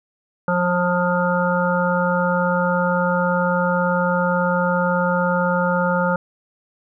harmonic tone with a mistuned harmonic, 178.2 Hz, F3, 35 cents sharp, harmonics 1 / 3 / 5 / 7 / 8, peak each -21 / -21 / -24 / -26 / -24 dBFS, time 0.48-6.16 s, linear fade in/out 2 ms, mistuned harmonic 8, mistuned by -16 cents, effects none

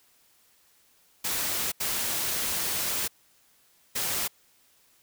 white noise bursts at uneven times, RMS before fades -29 dBFS, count 3, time 1.24-1.72 / 1.8-3.08 / 3.95-4.28 s, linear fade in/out 10 ms, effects white hiss -63 dBFS RMS until 5.02 s

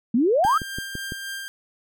sine exponential sweep, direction up, 216.4 to 1367 Hz, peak -16 dBFS, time 0.14-0.58 s, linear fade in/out 5 ms
sawtooth tone with tremolo, 1591 Hz, G6, 25 cents sharp, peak -26 dBFS, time 0.44-1.48 s, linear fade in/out 0 ms, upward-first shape sine, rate 3.7 Hz, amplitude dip 30%
click train, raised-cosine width 3 ms, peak -19 dBFS, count 5, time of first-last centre 0.45-1.121 s, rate 5.96 Hz
effects none

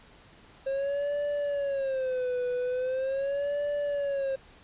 triangle tone with vibrato, 536 Hz, C5, 42 cents sharp, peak -25 dBFS, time 0.66-4.36 s, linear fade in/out 10 ms, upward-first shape sine, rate 0.41 Hz, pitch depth 140 cents each way, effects pink hiss -55 dBFS RMS until 4.63 s + resampled to 8000 Hz

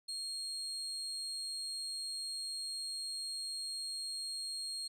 35% pulse tone, 4249 Hz, C8, 26 cents sharp, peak -37 dBFS, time 0.08-4.88 s, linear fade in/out 10 ms, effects resampled to 32000 Hz

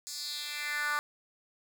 10% pulse tone with high-pass filter sweep, 294.9 Hz, D4, 7 cents sharp, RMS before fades -35 dBFS, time 0.07-0.99 s, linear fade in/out 0 ms, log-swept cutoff 6100 to 1200 Hz, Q 2.9, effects none

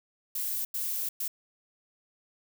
violet noise bursts at uneven times, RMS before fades -32 dBFS, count 3, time 0.35-0.65 / 0.74-1.09 / 1.2-1.28 s, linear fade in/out 5 ms, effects none

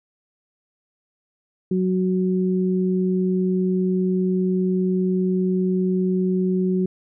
sine tone pair together, 185 / 370 Hz, F#3 / F#4, 0 / 0 cents, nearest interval octave, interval 1200 cents, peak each -19 / -23 dBFS, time 1.71-6.86 s, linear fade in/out 5 ms, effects none

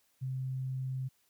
sine tone, 130.81 Hz, C3, in tune, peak -33 dBFS, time 0.21-1.09 s, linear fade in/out 20 ms, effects white hiss -72 dBFS RMS until 1.29 s

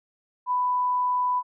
sine tone, 994 Hz, B5, 11 cents sharp, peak -21 dBFS, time 0.46-1.43 s, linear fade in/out 50 ms, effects none

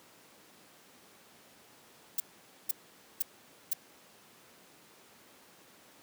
violet noise bursts, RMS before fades -29 dBFS, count 4, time 2.18-3.734 s, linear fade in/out 5 ms, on 21 ms, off 490 ms, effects pink hiss -58 dBFS RMS until 6.02 s + high-pass 200 Hz 12 dB/octave

